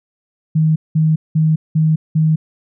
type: tone bursts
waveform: sine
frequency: 157.4 Hz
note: D#3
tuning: 20 cents sharp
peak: -10 dBFS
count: 5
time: 0.55-2.36 s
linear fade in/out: 10 ms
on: 210 ms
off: 190 ms
effects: none